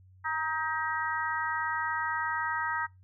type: harmonic tone with a mistuned harmonic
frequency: 316.7 Hz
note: D#4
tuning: 31 cents sharp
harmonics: 3 / 4 / 5 / 6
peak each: -33 / -34 / -35 / -36 dBFS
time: 0.24-2.87 s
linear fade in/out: 20 ms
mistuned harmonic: 3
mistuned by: -21 cents
effects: noise-tail reverb RT60 0.2 s tail -23 dB re dry + added 93 Hz sine -54 dBFS peak until 3.03 s